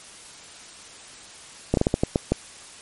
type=slowing click train; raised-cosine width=2 ms; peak=-5 dBFS; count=8; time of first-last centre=1.74-2.32 s; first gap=32 ms; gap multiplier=1.31; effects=white hiss -44 dBFS RMS until 2.81 s + MP3 48 kbps